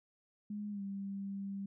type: tone with pitch glide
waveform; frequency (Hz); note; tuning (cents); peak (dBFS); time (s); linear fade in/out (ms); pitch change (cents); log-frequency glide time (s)
sine; 207.7 to 197.29; G#3 to G3; 0 to +11; -38; 0.5-1.66; 5; -89; 0.7-0.82
effects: none